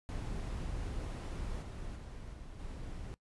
brown noise with level steps, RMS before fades -39 / -43 / -46 / -48 / -44 dBFS, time 0.09-3.14 s, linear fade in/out 0 ms, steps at 1.61 / 1.95 / 2.32 / 2.58 s, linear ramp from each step 20 ms, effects noise-tail reverb RT60 0.1 s tail -20 dB re dry + resampled to 24000 Hz

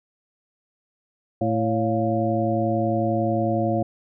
harmonic tone with a mistuned harmonic, 111.1 Hz, A2, 17 cents sharp, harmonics 1 / 2 / 3 / 5 / 6, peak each -26 / -26 / -26 / -26 / -26 dBFS, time 1.41-3.83 s, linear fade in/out 5 ms, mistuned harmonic 6, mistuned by +83 cents, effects none

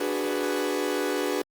40% pulse chord, G# half-diminished seventh, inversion second, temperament equal, 293.7 / 370 / 415.3 / 493.9 Hz, D4 / F#4 / G#4 / B4, 0 / 0 / 0 / 0 cents, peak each -30 dBFS, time 0-1.42 s, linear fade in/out 5 ms, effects Opus 24 kbps

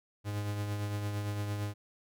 45% pulse tone with tremolo, 103.2 Hz, G#2, 10 cents flat, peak -31 dBFS, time 0.24-1.74 s, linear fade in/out 50 ms, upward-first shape triangle, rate 8.8 Hz, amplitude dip 40%, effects none

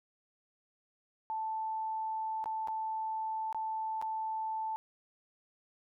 sine tone with dropouts, 880 Hz, A5, in tune, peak -33 dBFS, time 1.3-4.76 s, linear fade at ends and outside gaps 0 ms, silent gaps 2.441-2.458 / 2.674-2.683 / 3.527-3.546 / 4.015-4.024 s, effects none

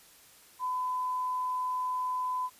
sine tone, 1008 Hz, B5, 35 cents sharp, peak -29 dBFS, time 0.59-2.5 s, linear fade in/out 50 ms, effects white hiss -57 dBFS RMS until 2.59 s + resampled to 32000 Hz

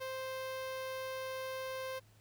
sawtooth tone with notch filter, 523.3 Hz, C5, in tune, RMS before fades -41 dBFS, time 0-2 s, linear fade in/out 20 ms, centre 7700 Hz, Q 1.6, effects added 107 Hz sine -62 dBFS peak until 2.2 s + pink hiss -68 dBFS RMS until 2.2 s

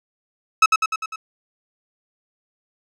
30% pulse tone with echo, 1295 Hz, E6, 31 cents flat, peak -6 dBFS, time 0.62-0.66 s, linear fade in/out 5 ms, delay 100 ms, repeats 5, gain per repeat -4 dB, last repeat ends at 1.16 s, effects low-pass 6000 Hz 12 dB/octave

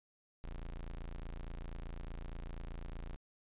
35% pulse tone, 28.23 Hz, A0, 45 cents sharp, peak -40 dBFS, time 0.44-3.16 s, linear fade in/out 0 ms, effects resampled to 8000 Hz

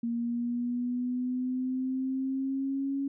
sine linear sweep, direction up, 233.1 to 277.2 Hz, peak -28 dBFS, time 0.03-3.08 s, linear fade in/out 5 ms, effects none

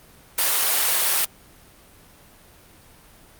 white high-pass noise, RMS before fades -20 dBFS, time 0.38-1.25 s, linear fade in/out 5 ms, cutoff 540 Hz, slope 12 dB/octave, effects pink hiss -50 dBFS RMS until 3.39 s + Opus 32 kbps

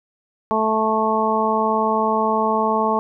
harmonic tone, 219.1 Hz, A3, 7 cents flat, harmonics 1 / 2 / 3 / 4 / 5, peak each -24 / -23 / -24 / -21 / -22 dBFS, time 0.51-2.99 s, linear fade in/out 0 ms, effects none

